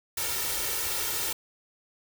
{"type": "noise with comb filter", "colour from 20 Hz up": "white", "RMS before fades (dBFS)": -30, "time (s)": [0.17, 1.33], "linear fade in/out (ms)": 5, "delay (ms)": 2.2, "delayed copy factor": 0.7, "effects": []}